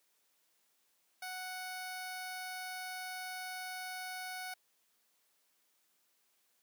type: tone with notch filter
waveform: 10% pulse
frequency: 740 Hz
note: F#5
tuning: in tune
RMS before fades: -43 dBFS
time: 1.22-4.54 s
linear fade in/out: 5 ms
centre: 3200 Hz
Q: 1.8
effects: white hiss -75 dBFS RMS until 6.62 s + high-pass 200 Hz 12 dB/octave